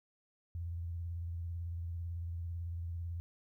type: tone with vibrato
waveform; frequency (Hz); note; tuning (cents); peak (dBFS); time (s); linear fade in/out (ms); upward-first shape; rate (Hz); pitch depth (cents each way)
sine; 85; F2; -46; -37; 0.55-3.2; 0; square; 18; 45
effects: 13-bit